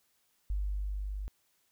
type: tone with level ramp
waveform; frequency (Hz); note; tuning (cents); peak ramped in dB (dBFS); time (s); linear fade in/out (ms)
sine; 49.77; G1; +27; -29 to -35; 0.5-1.28; 0
effects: white hiss -73 dBFS RMS until 1.71 s